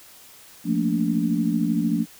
sine chord, Bb major seventh, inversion second, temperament equal with one note detuned, 174.61 / 220 / 233.1 / 289.5 Hz, F3 / A3 / Bb3 / D4, 0 / 0 / 0 / -25 cents, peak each -25 dBFS, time 0.64-2.06 s, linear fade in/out 50 ms, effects white hiss -48 dBFS RMS until 2.19 s

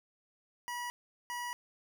25% pulse tone bursts at uneven times, 969 Hz, B5, 33 cents flat, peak -33 dBFS, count 2, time 0.68-0.9 / 1.3-1.53 s, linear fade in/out 0 ms, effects none

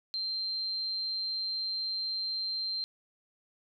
sine tone, 4148 Hz, C8, 16 cents flat, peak -31 dBFS, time 0.14-2.84 s, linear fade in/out 0 ms, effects none

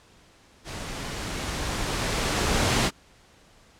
pink noise with level ramp, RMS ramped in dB -36 to -21 dBFS, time 0.64-2.91 s, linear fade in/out 50 ms, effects pink hiss -56 dBFS RMS until 3.79 s + low-pass 8000 Hz 12 dB/octave

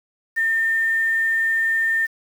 sine tone with quantisation, 1808 Hz, A6, 47 cents sharp, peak -17 dBFS, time 0.36-2.07 s, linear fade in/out 20 ms, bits 7, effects none

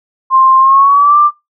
sine tone with pitch glide, 1054 to 1183.1 Hz, C6 to D6, +12 to +12 cents, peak -4 dBFS, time 0.3-1.31 s, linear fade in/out 50 ms, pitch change +200 cents, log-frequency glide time 0.59-1.18 s, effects noise-tail reverb RT60 0.2 s tail -21 dB re dry

